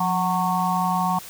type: tone cluster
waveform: sine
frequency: 178.4 / 743 / 912 / 1102 Hz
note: F3 / F#5 / A#5 / C#6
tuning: +37 / +7 / -38 / -11 cents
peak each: -25 dBFS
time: 0-1.19 s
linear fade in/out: 5 ms
effects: white hiss -40 dBFS RMS until 1.29 s